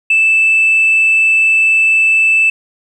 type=tone with frequency modulation; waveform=sine; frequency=2637 Hz; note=E7; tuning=in tune; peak=-6 dBFS; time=0.1-2.5 s; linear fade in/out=5 ms; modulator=24.2 Hz; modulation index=0.24; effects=tanh soft clip ceiling -4 dBFS + 8-bit